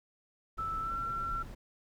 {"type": "noise", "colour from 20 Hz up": "brown", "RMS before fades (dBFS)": -43, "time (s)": [0.57, 1.55], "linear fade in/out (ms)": 10}
{"type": "tone with pitch glide", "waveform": "sine", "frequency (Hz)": [1318.5, 1354.8], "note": ["E6", "E6"], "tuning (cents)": [0, 47], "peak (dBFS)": -33, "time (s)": [0.58, 1.43], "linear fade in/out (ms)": 10, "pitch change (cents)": 47, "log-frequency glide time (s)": [0.81, 0.94]}
{"effects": []}